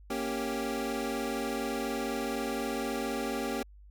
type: chord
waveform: 25% pulse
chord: G diminished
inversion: first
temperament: equal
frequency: 233.1 / 277.2 / 392 Hz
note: Bb3 / Db4 / G4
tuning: 0 / 0 / 0 cents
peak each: -32 dBFS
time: 0.1-3.63 s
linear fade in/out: 5 ms
effects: added 50 Hz sine -50 dBFS peak until 3.9 s